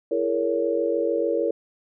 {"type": "chord", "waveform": "sine", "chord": "A# half-diminished seventh", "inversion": "second", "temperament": "just", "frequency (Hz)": [335.6, 419.5, 466.2, 559.4], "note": ["E4", "G#4", "A#4", "C#5"], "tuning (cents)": [31, 17, 0, 16], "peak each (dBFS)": [-27, -29, -24, -26], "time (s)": [0.11, 1.51], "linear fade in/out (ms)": 5, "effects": []}